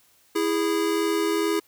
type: tone pair together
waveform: square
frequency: 329.6 / 411.9 Hz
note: E4 / G#4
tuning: 0 / -14 cents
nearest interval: major third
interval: 386 cents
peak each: -25 dBFS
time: 0.35-1.6 s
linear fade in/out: 10 ms
effects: white hiss -60 dBFS RMS until 1.67 s